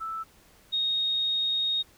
sine tone pair in turn, 1318.5 / 3729 Hz, E6 / A#7, 0 / 0 cents, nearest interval octave + tritone, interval 1800 cents, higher second, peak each -31 / -24 dBFS, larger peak second, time 0-0.24 / 0.72-1.83 s, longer second, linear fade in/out 20 ms, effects pink hiss -58 dBFS RMS until 1.97 s

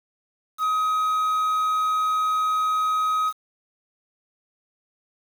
triangle tone with quantisation, 1264 Hz, D#6, 27 cents sharp, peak -18 dBFS, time 0.58-3.33 s, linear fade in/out 50 ms, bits 7, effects none

